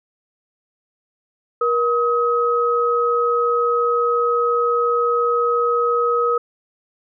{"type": "tone pair together", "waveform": "sine", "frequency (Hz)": [475.7, 1270], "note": ["A#4", "D#6"], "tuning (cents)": [35, 35], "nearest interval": "octave + perfect fourth", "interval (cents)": 1700, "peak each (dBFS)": -18, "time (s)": [1.61, 6.38], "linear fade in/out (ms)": 5, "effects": []}